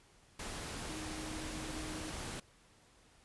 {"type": "tone in noise", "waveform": "sine", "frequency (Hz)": 312, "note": "D#4", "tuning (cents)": 5, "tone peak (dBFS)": -45, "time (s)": [0.89, 2.11], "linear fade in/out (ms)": 5, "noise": "pink", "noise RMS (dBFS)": -43, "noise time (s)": [0.39, 2.4], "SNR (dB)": -5, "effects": ["pink hiss -65 dBFS RMS until 3.24 s", "resampled to 24000 Hz"]}